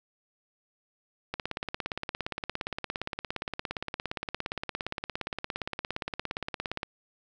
click train, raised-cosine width 0.3 ms, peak -16 dBFS, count 96, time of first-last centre 1.34-6.831 s, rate 17.3 Hz, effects none

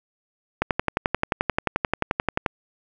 click train, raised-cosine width 0.5 ms, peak -5 dBFS, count 22, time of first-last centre 0.62-2.462 s, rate 11.4 Hz, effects none

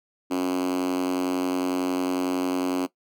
5% pulse tone with high-pass filter, 91 Hz, F#2, 28 cents flat, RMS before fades -25 dBFS, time 0.3-2.87 s, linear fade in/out 20 ms, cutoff 290 Hz, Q 7.5, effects noise-tail reverb RT60 0.1 s tail -17 dB re dry

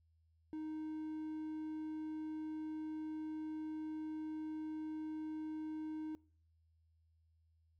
triangle tone, 311.1 Hz, D#4, in tune, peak -39 dBFS, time 0.53-6.15 s, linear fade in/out 0 ms, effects noise-tail reverb RT60 0.5 s tail -24 dB re dry + added 81 Hz sine -70 dBFS peak until 7.79 s

